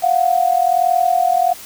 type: tone pair together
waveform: sine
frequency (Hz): 694 / 735.3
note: F5 / F#5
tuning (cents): -11 / -11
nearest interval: minor second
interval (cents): 100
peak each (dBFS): -15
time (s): 0.02-1.54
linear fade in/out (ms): 20
effects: white hiss -36 dBFS RMS until 1.65 s